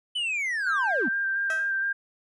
triangle linear sweep, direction down, 3042 to 190 Hz, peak -24 dBFS, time 0.15-1.09 s, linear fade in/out 10 ms
sine tone with vibrato, 1585 Hz, G6, 19 cents sharp, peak -24 dBFS, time 0.66-1.93 s, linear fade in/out 10 ms, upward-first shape square, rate 4.3 Hz, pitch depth 16 cents each way
15% pulse tone with exponential decay, 644 Hz, E5, 41 cents flat, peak -24 dBFS, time 1.5-1.78 s, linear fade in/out 1 ms, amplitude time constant 59 ms
effects resampled to 24000 Hz

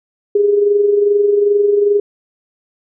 sine tone with amplitude modulation, 409.2 Hz, G#4, 26 cents flat, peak -7 dBFS, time 0.35-2 s, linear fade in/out 5 ms, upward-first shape sine, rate 22.5 Hz, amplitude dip 50%, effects none

